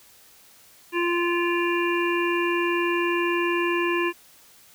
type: harmonic tone with a mistuned harmonic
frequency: 346.6 Hz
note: F4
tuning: 13 cents flat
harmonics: 1 / 3 / 5 / 7 / 8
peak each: -23 / -28 / -30 / -31 / -32 dBFS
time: 0.92-4.13 s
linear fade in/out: 50 ms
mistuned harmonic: 7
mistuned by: -21 cents
effects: white hiss -53 dBFS RMS until 4.74 s